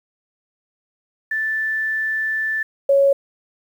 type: tone pair in turn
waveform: sine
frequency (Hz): 1760 / 554.4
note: A6 / C#5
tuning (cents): 0 / 0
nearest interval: octave + minor sixth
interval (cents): 2000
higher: first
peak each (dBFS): -19 / -11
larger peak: second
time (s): 1.31-2.63 / 2.89-3.13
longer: first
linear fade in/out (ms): 5
effects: 8-bit